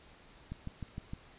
click train, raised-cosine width 5 ms, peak -27 dBFS, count 5, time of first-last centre 0.52-1.134 s, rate 6.51 Hz, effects pink hiss -58 dBFS RMS until 1.38 s + resampled to 8000 Hz

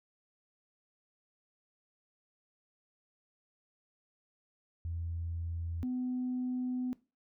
sine tone pair in turn, 84 / 251.7 Hz, E2 / B3, +33 / +33 cents, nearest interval octave + perfect fifth, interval 1900 cents, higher second, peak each -34 / -31 dBFS, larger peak second, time 4.85-5.83 / 5.83-6.93 s, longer second, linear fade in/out 0 ms, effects noise-tail reverb RT60 0.3 s tail -20 dB re dry + tanh soft clip ceiling -28 dBFS

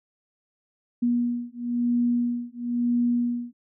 sine beating tone pair, 240 / 241 Hz, B3 / B3, -49 / -42 cents, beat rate 1 Hz, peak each -25 dBFS, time 1.02-3.53 s, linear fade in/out 10 ms, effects none

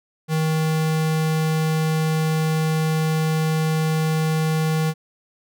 square tone, 157.9 Hz, D#3, 26 cents sharp, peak -19 dBFS, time 0.28-4.94 s, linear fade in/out 50 ms, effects none

